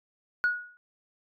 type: tone with exponential decay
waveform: sine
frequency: 1456 Hz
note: F#6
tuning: 28 cents flat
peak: -18 dBFS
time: 0.44-0.77 s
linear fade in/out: 0 ms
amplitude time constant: 71 ms
effects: tanh soft clip ceiling -18 dBFS